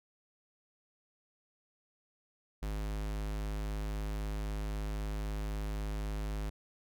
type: tone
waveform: square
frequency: 51.91 Hz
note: G#1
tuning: in tune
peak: -35 dBFS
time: 2.62-6.5 s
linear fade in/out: 10 ms
effects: none